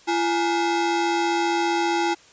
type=ring-modulated tone; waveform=40% pulse; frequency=587 Hz; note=D5; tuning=1 cent flat; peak=-16 dBFS; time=0.07-2.15 s; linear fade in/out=20 ms; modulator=246 Hz; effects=white hiss -51 dBFS RMS until 2.32 s + resampled to 16000 Hz